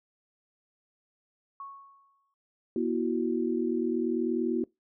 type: tone with exponential decay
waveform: sine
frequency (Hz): 1105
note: C#6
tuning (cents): -6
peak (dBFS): -37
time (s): 1.6-2.34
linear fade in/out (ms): 2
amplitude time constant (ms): 160
type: chord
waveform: sine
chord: B suspended fourth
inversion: none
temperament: equal with one note detuned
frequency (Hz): 240.9 / 329.6 / 370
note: B3 / E4 / F#4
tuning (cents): -43 / 0 / 0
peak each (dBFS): -30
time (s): 2.76-4.64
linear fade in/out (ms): 2
effects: noise-tail reverb RT60 0.2 s tail -24 dB re dry